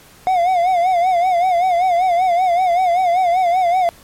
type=tone with vibrato; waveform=triangle; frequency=718 Hz; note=F5; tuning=48 cents sharp; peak=-10 dBFS; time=0.27-3.89 s; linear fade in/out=0 ms; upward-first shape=sine; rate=5.2 Hz; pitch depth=93 cents each way; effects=pink hiss -45 dBFS RMS until 4.03 s + MP3 64 kbps